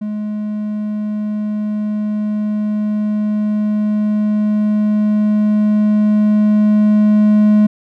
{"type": "tone with level ramp", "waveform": "triangle", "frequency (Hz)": 210.9, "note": "G#3", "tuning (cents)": 27, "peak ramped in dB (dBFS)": [-17, -5], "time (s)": [0.01, 7.67], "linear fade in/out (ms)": 10, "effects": []}